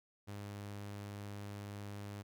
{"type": "tone", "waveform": "sawtooth", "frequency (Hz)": 101.8, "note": "G#2", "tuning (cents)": -34, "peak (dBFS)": -40, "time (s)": [0.27, 2.23], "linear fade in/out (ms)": 20, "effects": []}